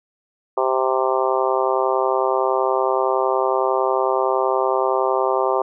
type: harmonic tone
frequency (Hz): 130.81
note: C3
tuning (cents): 0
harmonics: 3 / 4 / 5 / 6 / 7 / 8 / 9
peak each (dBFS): -22 / -23 / -24 / -25 / -25 / -26 / -27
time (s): 0.57-5.62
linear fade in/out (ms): 5
effects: none